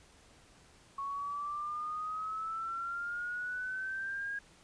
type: exponential sweep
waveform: sine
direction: up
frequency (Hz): 1103 to 1639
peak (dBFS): -35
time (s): 0.98-4.39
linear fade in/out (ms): 5
effects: pink hiss -61 dBFS RMS until 4.63 s + resampled to 22050 Hz